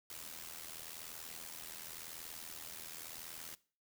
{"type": "noise with amplitude modulation", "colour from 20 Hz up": "white", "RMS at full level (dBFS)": -45, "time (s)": [0.1, 3.55], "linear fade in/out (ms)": 2, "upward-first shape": "sine", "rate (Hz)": 80.9, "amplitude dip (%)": 75, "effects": ["noise-tail reverb RT60 0.4 s tail -20 dB re dry"]}